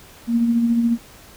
sine tone with tremolo, 233.7 Hz, A#3, 5 cents sharp, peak -13 dBFS, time 0.27-0.98 s, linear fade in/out 50 ms, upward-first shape sine, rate 14 Hz, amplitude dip 40%, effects pink hiss -45 dBFS RMS until 1.36 s

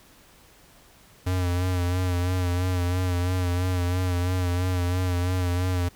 square tone with vibrato, 90 Hz, F#2, 47 cents flat, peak -23 dBFS, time 1.26-5.89 s, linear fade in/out 10 ms, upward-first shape sine, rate 3 Hz, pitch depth 42 cents each way, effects pink hiss -54 dBFS RMS until 5.95 s

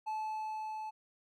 triangle tone with level ramp, 867 Hz, A5, 26 cents flat, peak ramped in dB -32 to -37 dBFS, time 0.06-0.91 s, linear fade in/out 20 ms, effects none

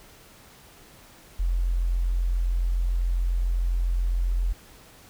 sine tone, 43.65 Hz, F1, in tune, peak -21 dBFS, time 1.39-4.53 s, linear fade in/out 10 ms, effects pink hiss -51 dBFS RMS until 5.09 s

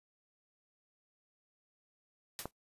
white noise with exponential decay, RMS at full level -36 dBFS, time 2.39-2.51 s, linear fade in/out 1 ms, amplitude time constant 25 ms
click, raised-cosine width 1 ms, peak -24 dBFS, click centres 2.456 s
effects noise-tail reverb RT60 0.1 s tail -21 dB re dry + resampled to 32000 Hz

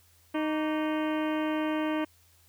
harmonic tone with a mistuned harmonic, 309.3 Hz, D#4, 10 cents flat, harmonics 1 / 2 / 3 / 4 / 5 / 6 / 7 / 8 / 9 / 10, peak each -28 / -34 / -38 / -40 / -42 / -44 / -45 / -46 / -47 / -48 dBFS, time 0.34-2.05 s, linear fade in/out 10 ms, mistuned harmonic 4, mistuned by -110 cents, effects added 85 Hz sine -63 dBFS peak until 2.48 s + white hiss -63 dBFS RMS until 2.48 s

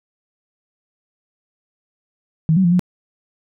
sine tone with pitch steps, 159.7 / 189.4 / 172.5 / 179.9 Hz, D#3 / F#3 / F3 / F#3, +45 / +41 / -21 / -48 cents, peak -11 dBFS, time 2.49-2.794 s, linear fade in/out 0 ms, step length 76 ms, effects none

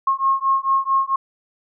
sine beating tone pair, 1078 / 1082.5 Hz, C#6 / C#6, -49 / -41 cents, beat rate 4.5 Hz, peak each -19 dBFS, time 0.07-1.16 s, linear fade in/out 5 ms, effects none

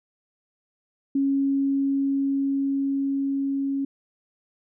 sine tone with level ramp, 275.2 Hz, C#4, 12 cents flat, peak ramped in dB -19 to -23 dBFS, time 1.15-3.85 s, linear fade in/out 5 ms, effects none

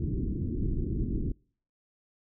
pink low-pass noise, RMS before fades -30 dBFS, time 0-1.32 s, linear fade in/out 5 ms, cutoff 360 Hz, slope 48 dB/octave, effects noise-tail reverb RT60 0.5 s tail -26 dB re dry

